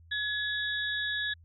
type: tone cluster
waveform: sine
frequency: 1693 / 3431 / 3790 Hz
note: G#6 / A7 / A#7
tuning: +33 / -44 / +28 cents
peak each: -31 / -36 / -37 dBFS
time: 0.11-1.34 s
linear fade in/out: 10 ms
effects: added 83 Hz sine -53 dBFS peak until 1.44 s